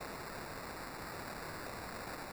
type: noise with sample-and-hold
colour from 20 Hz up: white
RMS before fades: -45 dBFS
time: 0-2.32 s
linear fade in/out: 10 ms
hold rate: 3150 Hz
effects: none